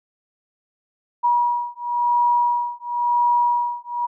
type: beating tone pair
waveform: sine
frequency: 961 / 961.96 Hz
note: B5 / B5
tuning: -48 / -46 cents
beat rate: 0.96 Hz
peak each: -20 / -20 dBFS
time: 1.23-4.07 s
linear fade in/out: 20 ms
effects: none